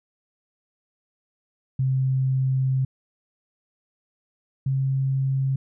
sine tone pair in turn, 131.8 / 134.34 Hz, C3 / C3, +13 / +46 cents, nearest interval unison, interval 33 cents, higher second, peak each -19 / -20 dBFS, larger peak first, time 1.79-2.85 / 4.66-5.56 s, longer first, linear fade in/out 5 ms, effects none

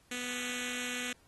5% pulse tone with notch filter, 246.9 Hz, B3, in tune, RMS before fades -38 dBFS, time 0.11-1.13 s, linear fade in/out 5 ms, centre 890 Hz, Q 0.55, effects pink hiss -66 dBFS RMS until 1.27 s + AAC 32 kbps

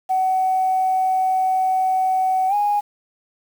sine tone with pitch glide, 752 to 824.8 Hz, F#5 to G#5, +28 to -12 cents, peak -15 dBFS, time 0.09-2.81 s, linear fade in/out 20 ms, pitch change +160 cents, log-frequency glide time 2.48-2.54 s, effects tanh soft clip ceiling -11 dBFS + 7-bit

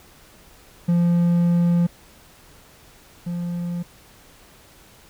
triangle tone pair in turn, 172.7 / 173.8 Hz, F3 / F3, -19 / -8 cents, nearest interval unison, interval 11 cents, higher second, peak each -13 / -22 dBFS, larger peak first, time 0.88-1.87 / 3.26-3.83 s, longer first, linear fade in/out 10 ms, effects pink hiss -50 dBFS RMS until 5.09 s

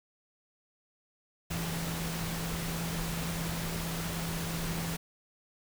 sine tone in noise, 166.2 Hz, E3, 15 cents sharp, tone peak -35 dBFS, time 1.5-4.97 s, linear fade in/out 10 ms, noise pink, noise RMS -37 dBFS, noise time 1.5-4.97 s, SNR -1 dB, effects none

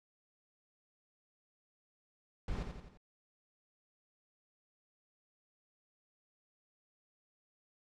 brown noise with echo, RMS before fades -38 dBFS, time 2.48-2.63 s, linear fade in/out 2 ms, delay 86 ms, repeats 4, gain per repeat -5 dB, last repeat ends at 2.974 s, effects low-pass 6000 Hz 12 dB/octave

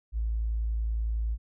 triangle tone with tanh clipping, 55.4 Hz, A1, 13 cents sharp, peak -26 dBFS, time 0.12-1.38 s, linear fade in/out 50 ms, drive 4 dB, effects none

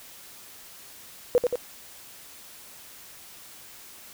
sine tone with echo, 490.2 Hz, B4, 13 cents flat, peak -15 dBFS, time 1.35-1.38 s, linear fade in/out 0 ms, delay 88 ms, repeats 2, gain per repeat -4 dB, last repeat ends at 1.556 s, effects white hiss -47 dBFS RMS until 4.13 s

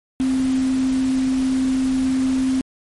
sine tone in noise, 261.6 Hz, C4, in tune, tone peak -16 dBFS, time 0.2-2.61 s, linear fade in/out 0 ms, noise pink, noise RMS -34 dBFS, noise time 0.2-2.61 s, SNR +15 dB, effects MP3 48 kbps

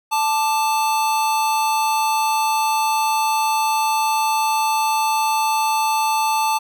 square tone pair together, 880 / 1179.1 Hz, A5 / D6, 0 / +7 cents, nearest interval perfect fourth, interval 507 cents, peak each -18 / -26 dBFS, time 0.11-6.59 s, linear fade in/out 20 ms, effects none

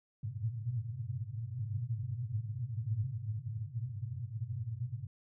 pink band-pass noise, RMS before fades -38 dBFS, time 0.23-5.07 s, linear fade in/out 5 ms, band 100 to 130 Hz, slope 96 dB/octave, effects none

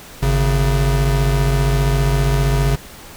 square tone pair together, 50.66 / 136.9 Hz, G#1 / C#3, -42 / -21 cents, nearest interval octave + perfect fourth, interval 1721 cents, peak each -17 dBFS, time 0.22-2.76 s, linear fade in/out 10 ms, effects pink hiss -38 dBFS RMS until 3.16 s

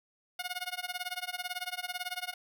10% pulse tone with tremolo, 722 Hz, F#5, 43 cents flat, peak -24 dBFS, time 0.39-2.34 s, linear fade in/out 5 ms, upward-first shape sine, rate 18 Hz, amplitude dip 95%, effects none

